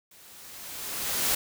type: noise with level ramp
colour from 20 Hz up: white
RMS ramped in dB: -54 to -24 dBFS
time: 0.11-1.35 s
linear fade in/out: 5 ms
effects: none